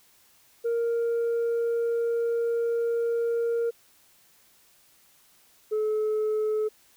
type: tone pair in turn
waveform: sine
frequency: 466.2 / 430.1 Hz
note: A#4 / A4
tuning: 0 / -39 cents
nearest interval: minor second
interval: 139 cents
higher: first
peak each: -21 dBFS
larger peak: neither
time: 0.64-3.71 / 5.71-6.69 s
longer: first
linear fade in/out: 20 ms
effects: tanh soft clip ceiling -22 dBFS + white hiss -60 dBFS RMS until 6.96 s